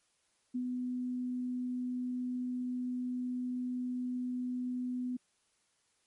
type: tone with ADSR envelope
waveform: sine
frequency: 249.6 Hz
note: B3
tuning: 19 cents sharp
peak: -31 dBFS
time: 0.54-5.17 s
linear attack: 15 ms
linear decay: 76 ms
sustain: -2 dB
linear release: 8 ms
effects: white hiss -74 dBFS RMS until 6.06 s + MP3 48 kbps